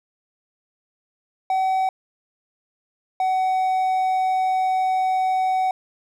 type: tone pair in turn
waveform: triangle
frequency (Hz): 758 / 751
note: F#5 / F#5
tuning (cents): +42 / +26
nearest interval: unison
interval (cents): 16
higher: first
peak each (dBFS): -16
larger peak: neither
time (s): 1.5-1.89 / 3.2-5.71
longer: second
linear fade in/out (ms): 2
effects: none